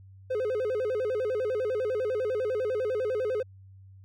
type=tone with vibrato; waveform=triangle; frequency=466.2 Hz; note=A#4; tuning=in tune; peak=-24 dBFS; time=0.3-3.43 s; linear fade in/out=10 ms; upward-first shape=square; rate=10 Hz; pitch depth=170 cents each way; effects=added 96 Hz sine -48 dBFS peak until 4.04 s